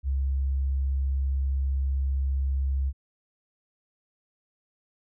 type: tone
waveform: sine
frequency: 67.6 Hz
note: C#2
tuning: 43 cents flat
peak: -23 dBFS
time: 0.03-2.93 s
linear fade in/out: 50 ms
effects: none